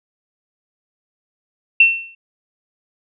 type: tone with exponential decay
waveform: sine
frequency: 2700 Hz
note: E7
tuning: 41 cents sharp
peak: -4 dBFS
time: 1.8-2.15 s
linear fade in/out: 5 ms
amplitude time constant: 75 ms
effects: none